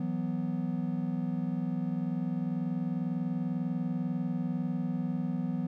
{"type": "chord", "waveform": "triangle", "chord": "E suspended second", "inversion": "none", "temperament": "equal", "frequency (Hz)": [164.81, 185, 246.9], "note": ["E3", "F#3", "B3"], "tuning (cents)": [0, 0, 0], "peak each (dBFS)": -32, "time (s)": [0, 5.67], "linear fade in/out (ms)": 5, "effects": []}